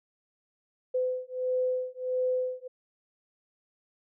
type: beating tone pair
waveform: sine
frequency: 507 / 508.5 Hz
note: B4 / C5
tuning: +45 / -50 cents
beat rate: 1.5 Hz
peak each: -30 dBFS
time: 0.94-2.68 s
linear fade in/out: 10 ms
effects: none